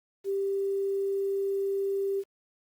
sine tone with quantisation, 393.6 Hz, G4, 7 cents sharp, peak -26 dBFS, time 0.24-2.24 s, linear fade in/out 50 ms, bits 9, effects Opus 48 kbps

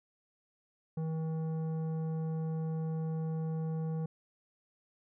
sine tone with tanh clipping, 160 Hz, D#3, 49 cents sharp, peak -34 dBFS, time 0.97-4.06 s, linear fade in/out 5 ms, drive 11 dB, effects none

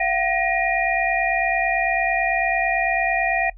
sine tone cluster, 684 / 753 / 1889 / 2422 Hz, F5 / F#5 / A#6 / D#7, -36 / +30 / +22 / -47 cents, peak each -24 dBFS, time 0-3.5 s, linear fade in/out 5 ms, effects noise-tail reverb RT60 0.1 s tail -21 dB re dry + added 41 Hz sine -39 dBFS peak until 3.57 s

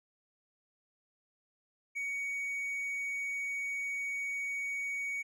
triangle tone, 2243 Hz, C#7, 20 cents sharp, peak -32 dBFS, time 1.95-5.23 s, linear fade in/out 20 ms, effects none

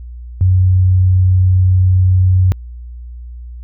sine tone, 92.5 Hz, F#2, in tune, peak -7 dBFS, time 0.41-2.52 s, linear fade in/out 0 ms, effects added 60 Hz sine -27 dBFS peak until 3.63 s

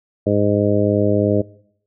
harmonic tone, 103 Hz, G#2, 14 cents flat, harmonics 1 / 2 / 3 / 4 / 5 / 6, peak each -21 / -21 / -21 / -21 / -21 / -21 dBFS, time 0.26-1.42 s, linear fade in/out 10 ms, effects noise-tail reverb RT60 0.7 s tail -22 dB re dry

